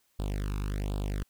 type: tone with flanger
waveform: sawtooth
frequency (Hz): 50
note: G1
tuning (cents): +35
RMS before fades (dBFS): -32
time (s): 0.19-1.23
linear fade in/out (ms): 0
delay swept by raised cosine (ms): 0.24 to 0.8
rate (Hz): 1.3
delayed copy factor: +1
effects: white hiss -71 dBFS RMS until 1.29 s